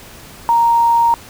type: tone with quantisation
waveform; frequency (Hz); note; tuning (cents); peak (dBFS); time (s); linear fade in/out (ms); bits
sine; 932.3; A#5; 0; -9; 0.49-1.14; 0; 6
effects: pink hiss -38 dBFS RMS until 1.29 s